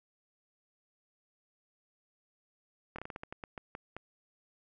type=slowing click train; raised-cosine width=0.5 ms; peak=-26 dBFS; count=12; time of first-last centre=2.96-3.966 s; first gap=25 ms; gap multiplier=1.24; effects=none